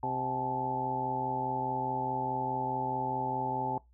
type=harmonic tone with a mistuned harmonic; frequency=130.6 Hz; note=C3; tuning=3 cents flat; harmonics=1 / 2 / 3 / 4 / 5 / 6 / 7; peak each=-40 / -40 / -41 / -44 / -44 / -38 / -32 dBFS; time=0.03-3.78 s; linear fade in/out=2 ms; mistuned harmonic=7; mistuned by=-89 cents; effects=noise-tail reverb RT60 0.2 s tail -22 dB re dry + added 60 Hz sine -59 dBFS peak until 3.93 s